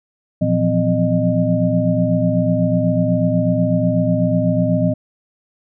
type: tone cluster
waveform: sine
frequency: 115.7 / 170.3 / 178.4 / 258.9 / 612 Hz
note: A#2 / F3 / F3 / C4 / D#5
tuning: -13 / -43 / +37 / -18 / -29 cents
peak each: -20 dBFS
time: 0.41-4.94 s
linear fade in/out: 10 ms
effects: none